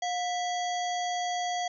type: harmonic tone with a mistuned harmonic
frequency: 659.3 Hz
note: E5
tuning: in tune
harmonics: 1 / 3 / 5 / 7 / 9 / 10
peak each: -29 / -39 / -39 / -44 / -43 / -44 dBFS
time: 0.02-1.68 s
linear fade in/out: 5 ms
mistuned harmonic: 1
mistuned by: +140 cents
effects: none